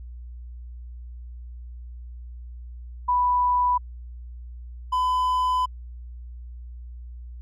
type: tone pair in turn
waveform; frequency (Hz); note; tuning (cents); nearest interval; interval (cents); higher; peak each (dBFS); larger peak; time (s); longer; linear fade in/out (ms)
sine / triangle; 988 / 1007; B5 / B5; 0 / +33; unison; 33; second; -18; neither; 3.08-3.78 / 4.92-5.66; second; 10
effects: added 60 Hz sine -36 dBFS peak until 7.41 s